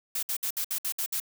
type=noise bursts; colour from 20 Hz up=blue; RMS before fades=-30 dBFS; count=8; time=0.15-1.201 s; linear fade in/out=5 ms; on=78 ms; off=61 ms; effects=none